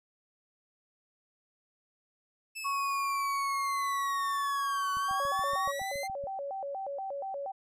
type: linear two-way sweep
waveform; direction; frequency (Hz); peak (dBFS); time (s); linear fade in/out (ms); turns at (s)
sawtooth; down then up; 2637 to 1500 to 2102; -34; 2.55-6.08; 20; 4.93
type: tone with pitch glide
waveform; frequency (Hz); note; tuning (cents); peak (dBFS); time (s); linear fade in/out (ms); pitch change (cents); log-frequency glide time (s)
sine; 1108.7 to 1121.6; C#6 to C#6; 0 to +20; -29; 2.64-5.72; 20; +20; 3.87-4.87
type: click train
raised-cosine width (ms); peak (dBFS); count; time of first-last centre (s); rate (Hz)
5; -37; 10; 4.97-6.239; 7.09
type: tone with vibrato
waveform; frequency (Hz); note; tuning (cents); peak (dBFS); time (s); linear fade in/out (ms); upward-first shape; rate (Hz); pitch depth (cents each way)
sine; 659.3; E5; 0; -34; 5.08-7.52; 10; square; 4.2; 280
effects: resampled to 32000 Hz